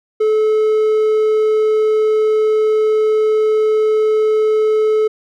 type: tone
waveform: triangle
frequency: 432.3 Hz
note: A4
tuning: 31 cents flat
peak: -9 dBFS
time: 0.2-5.08 s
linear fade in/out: 10 ms
effects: none